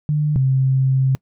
sine tone pair in turn, 150 / 132.64 Hz, D3 / C3, +37 / +24 cents, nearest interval major second, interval 213 cents, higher first, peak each -15 / -13 dBFS, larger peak second, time 0.09-0.36 / 0.36-1.15 s, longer second, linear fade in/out 0 ms, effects noise-tail reverb RT60 0.1 s tail -24 dB re dry

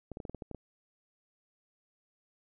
clicks, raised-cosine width 2 ms, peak -27 dBFS, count 9, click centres 0.117 / 0.171 / 0.202 / 0.252 / 0.296 / 0.347 / 0.422 / 0.513 / 0.547 s, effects none

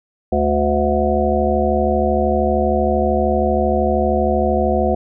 harmonic tone, 72.9 Hz, D2, 12 cents flat, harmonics 1 / 3 / 5 / 7 / 9 / 10, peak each -21 / -21 / -21 / -21 / -21 / -21 dBFS, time 0.32-4.95 s, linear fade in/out 5 ms, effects none

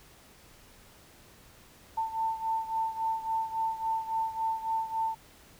sine beating tone pair, 893 / 896.6 Hz, A5 / A5, +25 / +32 cents, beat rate 3.6 Hz, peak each -30 / -34 dBFS, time 1.97-5.15 s, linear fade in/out 10 ms, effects pink hiss -56 dBFS RMS until 5.59 s

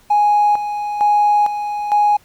triangle tone with tremolo, 830.6 Hz, G#5, in tune, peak -7 dBFS, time 0.1-2.17 s, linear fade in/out 10 ms, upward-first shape square, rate 1.1 Hz, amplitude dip 70%, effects tanh soft clip ceiling -7 dBFS + pink hiss -52 dBFS RMS until 2.24 s

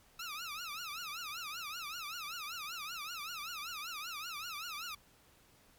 15% pulse tone with vibrato, 1292 Hz, E6, 35 cents flat, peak -34 dBFS, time 0.19-4.95 s, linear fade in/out 5 ms, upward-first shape triangle, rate 5.2 Hz, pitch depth 220 cents each way, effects pink hiss -65 dBFS RMS until 5.78 s + MP3 96 kbps

